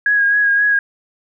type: tone with vibrato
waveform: sine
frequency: 1649 Hz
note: G#6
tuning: 13 cents flat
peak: -11 dBFS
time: 0.06-0.79 s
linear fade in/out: 2 ms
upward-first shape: sine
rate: 3.8 Hz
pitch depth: 26 cents each way
effects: none